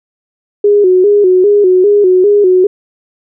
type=tone with vibrato; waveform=sine; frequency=388.8 Hz; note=G4; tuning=14 cents flat; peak=-4 dBFS; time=0.64-2.67 s; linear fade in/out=5 ms; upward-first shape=square; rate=2.5 Hz; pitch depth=96 cents each way; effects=none